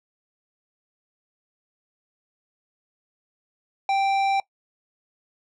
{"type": "tone with tanh clipping", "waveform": "sine", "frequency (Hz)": 784, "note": "G5", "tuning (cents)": 0, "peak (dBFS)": -21, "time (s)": [3.89, 4.4], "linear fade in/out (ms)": 2, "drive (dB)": 12, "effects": ["noise-tail reverb RT60 0.1 s tail -21 dB re dry"]}